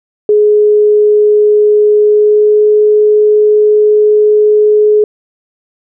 sine tone with pitch glide, 420 to 422.7 Hz, G#4 to G#4, +19 to +31 cents, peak -4 dBFS, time 0.29-5.04 s, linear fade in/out 2 ms, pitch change +12 cents, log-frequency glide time 2-2.69 s, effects none

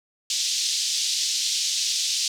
white band-pass noise, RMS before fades -25 dBFS, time 0.3-2.28 s, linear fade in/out 2 ms, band 3400 to 6400 Hz, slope 24 dB/octave, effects none

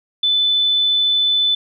sine tone, 3506 Hz, A7, 7 cents flat, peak -13 dBFS, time 0.23-1.55 s, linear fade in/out 5 ms, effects none

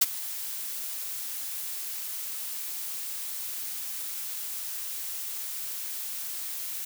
blue noise with ADSR envelope, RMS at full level -18 dBFS, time 0.01-6.85 s, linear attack 10 ms, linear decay 29 ms, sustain -17 dB, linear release 7 ms, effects none

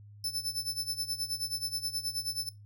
sawtooth tone with tremolo, 5274 Hz, E8, in tune, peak -27 dBFS, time 0.24-2.49 s, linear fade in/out 2 ms, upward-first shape sine, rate 9.4 Hz, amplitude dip 85%, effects noise-tail reverb RT60 0.2 s tail -18 dB re dry + added 103 Hz sine -49 dBFS peak until 2.65 s

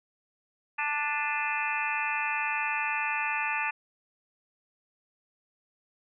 harmonic tone with a mistuned harmonic, 293.7 Hz, D4, in tune, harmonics 3 / 4 / 5 / 6 / 7 / 8 / 9, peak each -33 / -37 / -38 / -34 / -39 / -34 / -34 dBFS, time 0.78-3.71 s, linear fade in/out 10 ms, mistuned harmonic 8, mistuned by +61 cents, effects none

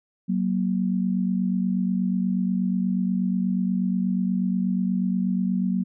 sine tone pair together, 187.5 / 235.8 Hz, F#3 / A#3, +23 / +20 cents, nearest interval major third, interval 397 cents, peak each -22 / -26 dBFS, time 0.28-5.84 s, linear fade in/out 20 ms, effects none

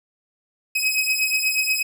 sawtooth beating tone pair, 2536 / 2544.3 Hz, D#7 / D#7, +32 / +38 cents, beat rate 8.3 Hz, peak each -19 dBFS, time 0.75-1.83 s, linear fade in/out 10 ms, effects none

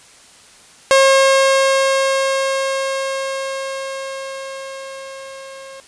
sawtooth tone with level ramp, 539 Hz, C#5, 49 cents flat, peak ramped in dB -4 to -30 dBFS, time 0.91-5.8 s, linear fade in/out 0 ms, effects white hiss -45 dBFS RMS until 5.87 s + resampled to 22050 Hz

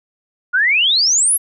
sine exponential sweep, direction up, 1396.9 to 11620 Hz, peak -11 dBFS, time 0.53-1.38 s, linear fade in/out 20 ms, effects none

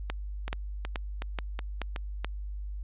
two click trains, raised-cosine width 0.3 ms, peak -16 / -19 dBFS, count 6 / 5, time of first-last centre 0.1-2.246 / 0.48-1.961 s, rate 2.33 / 2.7 Hz, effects added 50 Hz sine -34 dBFS peak until 2.83 s + resampled to 8000 Hz

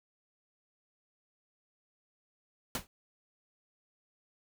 pink noise with exponential decay, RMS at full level -30 dBFS, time 2.75-2.87 s, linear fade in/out 1 ms, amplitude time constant 26 ms, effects none

